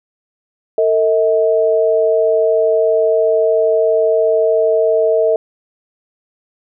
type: tone pair together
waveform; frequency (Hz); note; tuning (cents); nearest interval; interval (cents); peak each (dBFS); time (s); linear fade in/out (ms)
sine; 451.5 / 638.5; A4 / D#5; +45 / +45; tritone; 600; -13; 0.78-5.36; 2
effects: none